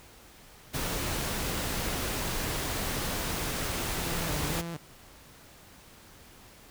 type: noise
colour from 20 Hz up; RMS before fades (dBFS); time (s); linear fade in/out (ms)
pink; -32; 0.73-4.62; 20
type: tone with vibrato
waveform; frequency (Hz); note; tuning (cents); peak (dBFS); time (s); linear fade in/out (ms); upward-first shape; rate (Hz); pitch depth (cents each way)
sawtooth; 158.3; D#3; +30; -31; 4.06-4.77; 5; square; 2.2; 110
effects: pink hiss -53 dBFS RMS until 6.7 s